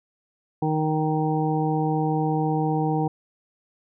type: harmonic tone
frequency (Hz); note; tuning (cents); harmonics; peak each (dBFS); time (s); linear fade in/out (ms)
155.8; D#3; +3; 1 / 2 / 3 / 5 / 6; -24 / -26 / -29 / -27 / -34; 0.62-3.08; 5
effects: none